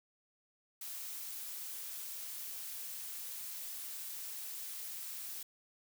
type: noise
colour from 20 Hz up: blue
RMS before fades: -44 dBFS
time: 0.81-5.43 s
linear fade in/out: 5 ms
effects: none